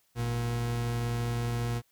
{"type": "tone pair together", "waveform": "40% pulse", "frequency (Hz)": [53.4, 118.8], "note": ["G#1", "A#2"], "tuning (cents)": [49, 33], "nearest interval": "octave + major second", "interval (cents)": 1384, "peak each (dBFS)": [-39, -28], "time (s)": [0.15, 1.82], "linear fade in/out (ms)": 50, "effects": ["white hiss -70 dBFS RMS until 1.91 s"]}